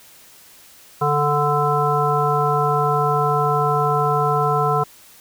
harmonic tone, 146.7 Hz, D3, 2 cents flat, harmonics 1 / 3 / 5 / 7 / 9, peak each -22 / -22 / -22 / -22 / -22 dBFS, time 1.01-4.84 s, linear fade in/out 10 ms, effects white hiss -47 dBFS RMS until 5.2 s

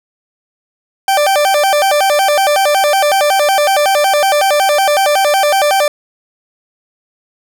40% pulse tone with vibrato, 678 Hz, E5, 49 cents sharp, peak -8 dBFS, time 1.08-5.88 s, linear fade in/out 2 ms, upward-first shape square, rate 5.4 Hz, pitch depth 240 cents each way, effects none

